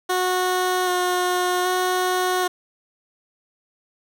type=tone with vibrato; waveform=15% pulse; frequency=363.6 Hz; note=F#4; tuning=30 cents flat; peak=-13 dBFS; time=0.09-2.48 s; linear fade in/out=10 ms; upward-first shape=square; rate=0.64 Hz; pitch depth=13 cents each way; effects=none